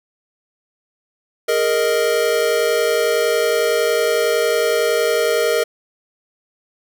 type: chord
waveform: square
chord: Ab suspended second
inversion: none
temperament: equal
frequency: 415.3 / 466.2 / 622.3 Hz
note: Ab4 / Bb4 / Eb5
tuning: 0 / 0 / 0 cents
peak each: -23 / -18 / -21 dBFS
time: 1.48-5.64 s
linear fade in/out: 10 ms
effects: none